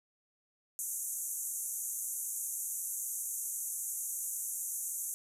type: band-pass noise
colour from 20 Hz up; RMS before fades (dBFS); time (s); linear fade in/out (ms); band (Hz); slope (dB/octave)
white; -38; 0.79-5.14; 0; 6200 to 13000; 96
effects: none